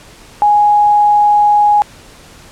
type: tone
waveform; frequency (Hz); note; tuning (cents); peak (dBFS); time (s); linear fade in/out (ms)
sine; 830.6; G#5; 0; -6; 0.42-1.82; 0
effects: pink hiss -39 dBFS RMS until 2.51 s + low-pass 10000 Hz 12 dB/octave